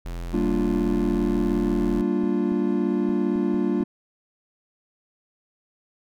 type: tone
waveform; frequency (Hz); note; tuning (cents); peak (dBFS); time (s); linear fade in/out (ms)
square; 42.89; F1; -31; -30; 0.05-2.02; 10
type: chord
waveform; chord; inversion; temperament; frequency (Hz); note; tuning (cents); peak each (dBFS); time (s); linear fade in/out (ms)
triangle; G minor seventh; none; equal; 196 / 233.1 / 293.7 / 349.2; G3 / Bb3 / D4 / F4; 0 / 0 / 0 / 0; -24; 0.33-3.84; 10
type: clicks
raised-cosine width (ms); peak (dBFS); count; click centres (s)
5; -31; 9; 1.053 / 1.153 / 1.224 / 2.236 / 2.52 / 3.093 / 3.359 / 3.544 / 3.807
effects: none